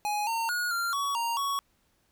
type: tone with pitch steps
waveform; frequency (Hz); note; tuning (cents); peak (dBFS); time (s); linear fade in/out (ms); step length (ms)
square; 834 / 913 / 1446 / 1386 / 1124 / 932 / 1116; G#5 / A#5 / F#6 / F6 / C#6 / A#5 / C#6; +7 / -36 / -40 / -14 / +24 / -1 / +11; -28; 0.05-1.59; 0; 220
effects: pink hiss -70 dBFS RMS until 2.11 s